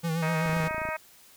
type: tone with vibrato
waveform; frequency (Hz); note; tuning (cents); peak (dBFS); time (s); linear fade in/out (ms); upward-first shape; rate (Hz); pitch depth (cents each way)
square; 163.9; E3; -10; -27; 0.03-0.69; 20; sine; 7.9; 51
type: harmonic tone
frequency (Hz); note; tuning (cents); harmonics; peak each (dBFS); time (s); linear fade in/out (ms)
314.2; D#4; +17; 2 / 3 / 4 / 5 / 6 / 7 / 8; -34 / -36 / -37 / -38 / -39 / -39 / -40; 0.22-0.97; 10
type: click train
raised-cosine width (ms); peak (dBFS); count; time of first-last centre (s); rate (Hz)
3; -27; 13; 0.46-0.889; 28
effects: white hiss -55 dBFS RMS until 1.36 s